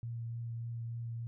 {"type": "tone with vibrato", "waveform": "sine", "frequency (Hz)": 116.54, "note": "A#2", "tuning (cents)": 0, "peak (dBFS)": -37, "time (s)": [0.03, 1.27], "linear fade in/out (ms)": 0, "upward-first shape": "triangle", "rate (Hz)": 3.4, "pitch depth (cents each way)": 15, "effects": []}